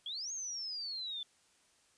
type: exponential two-way sweep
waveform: sine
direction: up then down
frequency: 3219 to 6600 to 3482 Hz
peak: -38 dBFS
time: 0.06-1.23 s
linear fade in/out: 2 ms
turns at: 0.32 s
effects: white hiss -69 dBFS RMS until 1.97 s + resampled to 22050 Hz